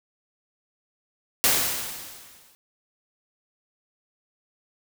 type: noise with exponential decay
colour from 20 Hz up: white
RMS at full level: -18 dBFS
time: 1.44-2.55 s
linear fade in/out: 0 ms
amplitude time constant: 240 ms
effects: none